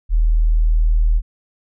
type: tone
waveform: sine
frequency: 39.75 Hz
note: D#1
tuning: 38 cents sharp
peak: -11 dBFS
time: 0.09-1.22 s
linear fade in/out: 50 ms
effects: none